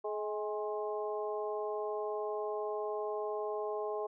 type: harmonic tone with a mistuned harmonic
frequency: 211.8 Hz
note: G#3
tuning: 34 cents sharp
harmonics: 2 / 3 / 4 / 5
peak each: -36 / -40 / -42 / -44 dBFS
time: 0.04-4.07 s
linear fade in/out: 10 ms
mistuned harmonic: 4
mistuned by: -45 cents
effects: none